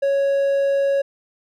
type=tone; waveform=triangle; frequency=554.4 Hz; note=C#5; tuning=in tune; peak=-14 dBFS; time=0.02-1.02 s; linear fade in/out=10 ms; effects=none